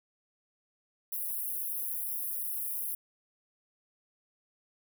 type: high-pass noise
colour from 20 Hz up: white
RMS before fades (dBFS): -35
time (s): 1.12-2.95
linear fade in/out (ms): 5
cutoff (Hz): 10000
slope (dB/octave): 96
effects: none